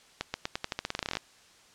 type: accelerating click train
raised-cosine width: 0.2 ms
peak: -13 dBFS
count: 18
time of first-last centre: 0.21-1.17 s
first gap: 130 ms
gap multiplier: 0.88
effects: white hiss -58 dBFS RMS until 1.74 s + low-pass 7000 Hz 12 dB/octave